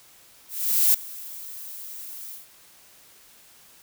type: noise with ADSR envelope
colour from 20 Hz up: violet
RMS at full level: -17 dBFS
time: 0.48-2.47 s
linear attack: 460 ms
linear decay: 8 ms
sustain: -21 dB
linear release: 150 ms
effects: white hiss -53 dBFS RMS until 3.82 s